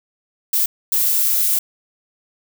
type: noise bursts at uneven times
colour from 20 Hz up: violet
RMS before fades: -17 dBFS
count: 2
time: 0.53-0.66 / 0.92-1.59 s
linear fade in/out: 5 ms
effects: none